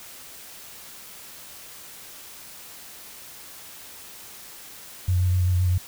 sine tone with vibrato, 90.6 Hz, F#2, 36 cents flat, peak -18 dBFS, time 5.08-5.78 s, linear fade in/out 5 ms, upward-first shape sine, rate 7.8 Hz, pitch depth 25 cents each way, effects white hiss -43 dBFS RMS until 5.87 s

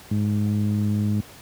sawtooth tone with low-pass filter, 104.2 Hz, G#2, 6 cents sharp, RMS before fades -22 dBFS, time 0.11-1.21 s, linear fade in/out 5 ms, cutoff 220 Hz, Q 2.2, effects pink hiss -45 dBFS RMS until 1.41 s + high-pass 60 Hz 12 dB/octave

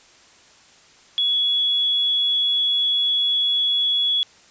sine tone, 3374 Hz, G#7, 27 cents sharp, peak -17 dBFS, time 1.18-4.23 s, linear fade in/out 0 ms, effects white hiss -51 dBFS RMS until 4.5 s + resampled to 16000 Hz

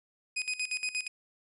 sawtooth tone with tremolo, 2500 Hz, D#7, 8 cents sharp, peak -26 dBFS, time 0.36-1.08 s, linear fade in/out 10 ms, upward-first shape square, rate 8.5 Hz, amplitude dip 80%, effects resampled to 24000 Hz

